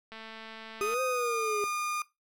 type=click train; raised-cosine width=0.3 ms; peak=-29 dBFS; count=183; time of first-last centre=0.12-0.94 s; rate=222 Hz
type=tone with pitch glide; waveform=30% pulse; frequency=1244.5 to 1214.7 Hz; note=D#6 to D#6; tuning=0 to -42 cents; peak=-28 dBFS; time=0.81-2.02 s; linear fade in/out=2 ms; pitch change=-42 cents; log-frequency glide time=1.12-1.33 s
type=linear two-way sweep; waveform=triangle; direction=up then down; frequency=392 to 523.3 to 406.4 Hz; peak=-28 dBFS; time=0.81-1.64 s; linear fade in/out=0 ms; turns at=1.01 s
effects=noise-tail reverb RT60 0.2 s tail -18 dB re dry